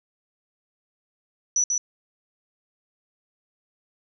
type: tone with echo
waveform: sine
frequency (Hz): 5920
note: F#8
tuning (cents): 0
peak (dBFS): -18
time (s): 1.56-1.64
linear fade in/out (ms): 2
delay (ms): 140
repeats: 1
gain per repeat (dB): -3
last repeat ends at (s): 1.78
effects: none